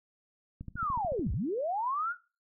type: click train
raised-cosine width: 5 ms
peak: -28 dBFS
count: 11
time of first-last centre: 0.61-1.34 s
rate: 13.7 Hz
type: linear two-way sweep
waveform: sine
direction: down then up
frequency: 1482 to 48.07 to 1482 Hz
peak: -29 dBFS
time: 0.76-2.15 s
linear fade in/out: 50 ms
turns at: 1.32 s
effects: noise-tail reverb RT60 0.3 s tail -17 dB re dry